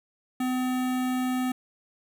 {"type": "tone with notch filter", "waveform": "square", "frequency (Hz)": 254.2, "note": "C4", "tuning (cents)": -50, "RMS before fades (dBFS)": -27, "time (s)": [0.4, 1.52], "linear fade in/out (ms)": 5, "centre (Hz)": 5000, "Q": 1.5, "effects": []}